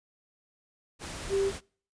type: tone in noise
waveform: sine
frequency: 392 Hz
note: G4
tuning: in tune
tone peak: -24 dBFS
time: 1.29-1.52 s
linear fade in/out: 50 ms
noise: pink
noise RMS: -39 dBFS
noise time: 0.99-1.61 s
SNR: +12 dB
effects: noise-tail reverb RT60 0.5 s tail -26 dB re dry + resampled to 22050 Hz